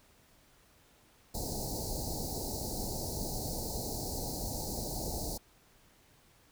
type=band-stop noise; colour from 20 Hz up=pink; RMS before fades=-37 dBFS; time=1.34-5.38 s; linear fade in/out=10 ms; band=890 to 4100 Hz; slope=96 dB/octave; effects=pink hiss -64 dBFS RMS until 6.51 s